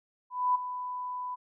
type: tone with ADSR envelope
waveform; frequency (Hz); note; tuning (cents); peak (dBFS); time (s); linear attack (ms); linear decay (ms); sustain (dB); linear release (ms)
sine; 996; B5; +14; -21; 0.3-1.36; 250; 13; -12; 21
effects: none